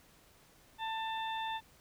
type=harmonic tone; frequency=890 Hz; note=A5; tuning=20 cents sharp; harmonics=1 / 2 / 3 / 4; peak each=-36 / -44 / -48 / -44 dBFS; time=0.78-1.61 s; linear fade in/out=50 ms; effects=pink hiss -63 dBFS RMS until 1.8 s